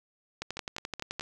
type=two click trains; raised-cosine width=0.2 ms; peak=-17 / -20 dBFS; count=10 / 4; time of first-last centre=0.42-1.196 / 0.57-1.21 s; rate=11.6 / 4.69 Hz; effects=none